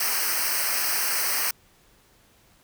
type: noise with comb filter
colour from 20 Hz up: white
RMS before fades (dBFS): -25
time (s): 0-1.51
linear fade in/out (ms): 5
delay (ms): 0.28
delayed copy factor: -1
effects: pink hiss -59 dBFS RMS until 2.63 s